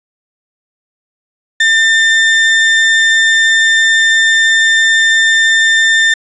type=tone; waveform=35% pulse; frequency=1797 Hz; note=A6; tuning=36 cents sharp; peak=-5 dBFS; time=1.6-6.14 s; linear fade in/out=5 ms; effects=resampled to 16000 Hz + 7-bit